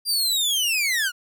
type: linear sweep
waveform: sawtooth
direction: down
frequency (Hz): 4807 to 1390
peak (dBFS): -17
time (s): 0.05-1.12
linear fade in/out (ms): 50
effects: none